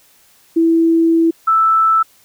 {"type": "tone pair in turn", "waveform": "sine", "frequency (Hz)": [329.7, 1318.8], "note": ["E4", "E6"], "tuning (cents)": [0, 0], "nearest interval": "2 octaves", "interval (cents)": 2400, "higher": "second", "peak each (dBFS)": -9, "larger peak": "neither", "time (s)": [[0.56, 1.31], [1.47, 2.03]], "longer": "first", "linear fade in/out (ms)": 10, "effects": ["white hiss -51 dBFS RMS until 2.24 s"]}